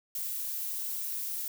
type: noise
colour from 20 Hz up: violet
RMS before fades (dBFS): -35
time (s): 0.15-1.48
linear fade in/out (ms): 2
effects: none

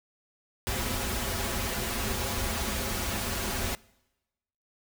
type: noise with comb filter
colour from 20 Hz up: pink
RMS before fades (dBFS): -31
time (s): 0.67-3.75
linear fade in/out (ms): 0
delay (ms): 6.6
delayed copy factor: -0.95
effects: noise-tail reverb RT60 1.0 s tail -24 dB re dry

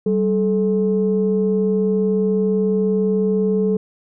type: tone pair together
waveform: sine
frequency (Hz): 192.97 / 432.9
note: G3 / A4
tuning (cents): -27 / -28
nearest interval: octave + major second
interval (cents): 1399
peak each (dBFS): -17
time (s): 0.06-3.77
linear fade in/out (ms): 5
effects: tanh soft clip ceiling -8 dBFS

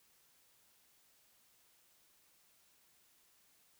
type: silence
effects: white hiss -70 dBFS RMS until 3.79 s

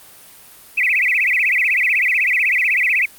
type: tone with vibrato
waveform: sine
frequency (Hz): 2264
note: C#7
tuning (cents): +36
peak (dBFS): -13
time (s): 0.77-3.06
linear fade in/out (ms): 10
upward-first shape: sine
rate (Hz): 16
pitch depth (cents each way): 260
effects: white hiss -43 dBFS RMS until 3.18 s + Opus 32 kbps

